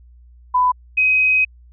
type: tone pair in turn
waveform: sine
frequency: 999 / 2524 Hz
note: B5 / D#7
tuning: +20 / +24 cents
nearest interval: octave + major third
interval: 1604 cents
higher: second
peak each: -12 dBFS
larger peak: neither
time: 0.54-0.72 / 0.97-1.45 s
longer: second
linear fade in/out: 10 ms
effects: added 60 Hz sine -43 dBFS peak until 1.72 s